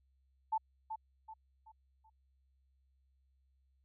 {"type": "tone with echo", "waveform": "sine", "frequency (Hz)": 880, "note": "A5", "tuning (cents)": 0, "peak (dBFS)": -30, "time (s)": [0.52, 0.58], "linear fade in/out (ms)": 10, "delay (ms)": 380, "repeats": 4, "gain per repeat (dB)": -8, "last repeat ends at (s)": 2.1, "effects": ["added 66 Hz sine -70 dBFS peak until 3.84 s"]}